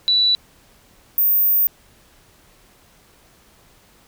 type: tone pair in turn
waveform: sine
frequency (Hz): 3952 / 14951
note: B7 / A#9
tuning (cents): 0 / +4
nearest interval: octave + major seventh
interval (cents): 2304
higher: second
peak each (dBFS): -13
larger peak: neither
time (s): 0.08-0.35 / 1.18-1.67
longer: second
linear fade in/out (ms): 0
effects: pink hiss -53 dBFS RMS until 4.07 s